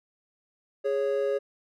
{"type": "tone pair together", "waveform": "triangle", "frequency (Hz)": [413.6, 553], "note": ["G#4", "C#5"], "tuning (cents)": [-7, -4], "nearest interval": "perfect fourth", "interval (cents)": 503, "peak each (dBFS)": -25, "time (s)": [0.84, 1.39], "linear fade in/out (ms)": 20, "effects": []}